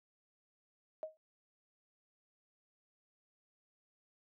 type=tone with exponential decay; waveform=sine; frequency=628 Hz; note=D#5; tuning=16 cents sharp; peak=-34 dBFS; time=1.03-1.17 s; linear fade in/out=0 ms; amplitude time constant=29 ms; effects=high-pass 400 Hz 12 dB/octave